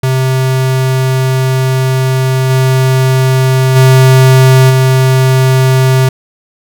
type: tone with level steps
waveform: square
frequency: 130.81 Hz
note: C3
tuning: in tune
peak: -9 / -7 / -3 / -6 dBFS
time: 0.03-6.09 s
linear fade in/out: 5 ms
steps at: 2.49 / 3.75 / 4.69 s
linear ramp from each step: 20 ms
effects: none